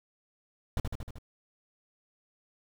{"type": "noise with echo", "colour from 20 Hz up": "brown", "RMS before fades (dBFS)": -28, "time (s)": [0.77, 0.8], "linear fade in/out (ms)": 2, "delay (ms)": 77, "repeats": 5, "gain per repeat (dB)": -3, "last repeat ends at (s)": 1.185, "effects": []}